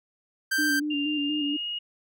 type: tone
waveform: 45% pulse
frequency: 1568 Hz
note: G6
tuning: in tune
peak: -23 dBFS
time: 0.51-0.8 s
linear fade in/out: 10 ms
type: tone with vibrato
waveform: sine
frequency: 293.7 Hz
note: D4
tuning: in tune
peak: -26 dBFS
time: 0.58-1.57 s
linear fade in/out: 10 ms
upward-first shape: square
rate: 4.2 Hz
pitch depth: 36 cents each way
type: tone with pitch glide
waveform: sine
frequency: 2794 to 2873 Hz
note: F7 to F7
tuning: 0 to +48 cents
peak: -29 dBFS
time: 0.9-1.79 s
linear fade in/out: 10 ms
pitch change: +48 cents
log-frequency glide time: 1.18-1.68 s
effects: none